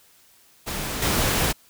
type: noise with level steps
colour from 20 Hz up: pink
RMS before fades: -29 / -22 dBFS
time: 0.66-1.53 s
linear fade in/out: 20 ms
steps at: 1.02 s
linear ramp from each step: 5 ms
effects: white hiss -56 dBFS RMS until 1.69 s